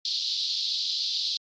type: band-pass noise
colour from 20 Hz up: pink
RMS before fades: -29 dBFS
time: 0.05-1.37 s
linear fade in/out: 2 ms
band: 3700 to 4800 Hz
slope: 48 dB/octave
effects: Opus 48 kbps